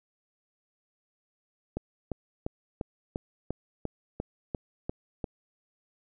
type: click train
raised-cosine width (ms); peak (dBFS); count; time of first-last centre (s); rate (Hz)
2; -18; 11; 1.77-5.242; 2.88
effects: none